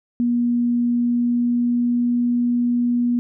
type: tone with pitch glide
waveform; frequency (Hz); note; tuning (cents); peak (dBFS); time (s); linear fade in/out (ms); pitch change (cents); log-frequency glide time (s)
sine; 240 to 241.5; B3 to B3; -49 to -39; -16; 0.2-3.19; 0; +10; 0.91-2.19
effects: none